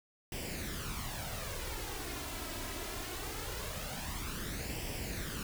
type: noise with flanger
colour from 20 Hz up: pink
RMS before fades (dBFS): -40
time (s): 0.32-5.43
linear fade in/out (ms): 2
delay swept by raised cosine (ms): 0.37 to 3.07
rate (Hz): 0.22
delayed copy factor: +0.6
effects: none